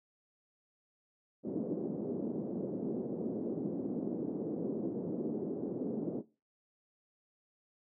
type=band-pass noise; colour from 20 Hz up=pink; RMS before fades=-37 dBFS; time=1.43-6.23 s; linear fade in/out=50 ms; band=200 to 430 Hz; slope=24 dB/octave; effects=noise-tail reverb RT60 0.3 s tail -19 dB re dry